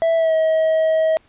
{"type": "tone with pitch glide", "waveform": "triangle", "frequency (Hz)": [659, 637.7], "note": ["E5", "D#5"], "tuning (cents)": [-1, 42], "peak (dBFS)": -12, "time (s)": [0.02, 1.17], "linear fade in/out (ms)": 0, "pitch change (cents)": -57, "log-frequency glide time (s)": [0.16, 0.34], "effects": ["pink hiss -56 dBFS RMS until 1.28 s", "resampled to 8000 Hz"]}